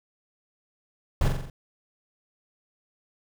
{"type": "noise with echo", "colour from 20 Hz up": "brown", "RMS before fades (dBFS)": -21, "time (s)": [1.21, 1.28], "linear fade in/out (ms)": 2, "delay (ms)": 44, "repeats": 5, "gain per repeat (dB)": -4, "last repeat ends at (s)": 1.5, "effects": []}